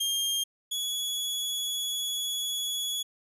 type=tone pair in turn; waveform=sawtooth; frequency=3210 / 3378 Hz; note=G7 / G#7; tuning=+40 / +29 cents; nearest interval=minor second; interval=89 cents; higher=second; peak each=-23 / -26 dBFS; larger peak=first; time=0-0.44 / 0.71-3.03 s; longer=second; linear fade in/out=10 ms; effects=resampled to 32000 Hz